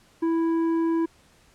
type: tone with tanh clipping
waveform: sine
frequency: 329.6 Hz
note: E4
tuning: in tune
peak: -22 dBFS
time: 0.22-1.06 s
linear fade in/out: 10 ms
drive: 8 dB
effects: pink hiss -58 dBFS RMS until 1.54 s + low-pass 10000 Hz 12 dB/octave